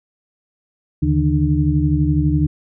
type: tone cluster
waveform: sine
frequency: 75.9 / 143.9 / 155.9 / 299.9 Hz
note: D#2 / D3 / D#3 / D4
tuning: -42 / -35 / +4 / +36 cents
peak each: -19 dBFS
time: 1.02-2.47 s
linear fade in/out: 10 ms
effects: none